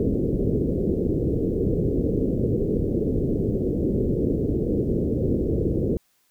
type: low-pass noise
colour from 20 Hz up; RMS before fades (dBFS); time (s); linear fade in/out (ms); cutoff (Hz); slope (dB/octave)
white; -23; 0-5.97; 2; 460; 48
effects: white hiss -66 dBFS RMS until 6.3 s